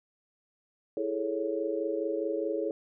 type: chord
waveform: sine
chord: A major seventh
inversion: second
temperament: equal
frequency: 329.6 / 415.3 / 440 / 554.4 Hz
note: E4 / G#4 / A4 / C#5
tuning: 0 / 0 / 0 / 0 cents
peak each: -34 dBFS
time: 0.97-2.71 s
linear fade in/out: 2 ms
effects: none